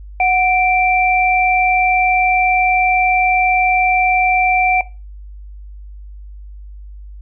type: tone pair together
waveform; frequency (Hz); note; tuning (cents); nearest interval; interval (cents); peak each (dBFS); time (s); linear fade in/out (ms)
sine; 736.9 / 2349; F#5 / D7; -7 / 0; octave + minor sixth; 2007; -12 / -16; 0.2-4.81; 2
effects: noise-tail reverb RT60 0.3 s tail -19 dB re dry + added 50 Hz sine -31 dBFS peak until 7.21 s